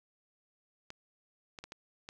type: clicks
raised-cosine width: 0.2 ms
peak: -27 dBFS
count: 5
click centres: 0.904 / 1.588 / 1.64 / 1.721 / 2.089 s
effects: none